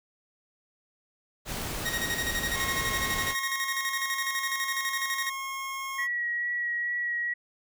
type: noise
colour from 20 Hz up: pink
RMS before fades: -34 dBFS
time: 1.45-3.35 s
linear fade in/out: 50 ms
type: tone with tremolo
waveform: sawtooth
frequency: 1879 Hz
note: A#6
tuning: 13 cents sharp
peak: -24 dBFS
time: 1.85-5.3 s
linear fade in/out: 10 ms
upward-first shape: square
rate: 12 Hz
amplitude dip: 60%
type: tone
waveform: 25% pulse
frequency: 1081 Hz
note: C#6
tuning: 44 cents flat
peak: -29 dBFS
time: 2.53-6.08 s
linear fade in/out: 50 ms
type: tone with vibrato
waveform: sine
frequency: 1918 Hz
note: A#6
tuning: 49 cents sharp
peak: -27 dBFS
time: 5.98-7.34 s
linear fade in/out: 10 ms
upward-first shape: sine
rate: 2.3 Hz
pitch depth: 13 cents each way
effects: none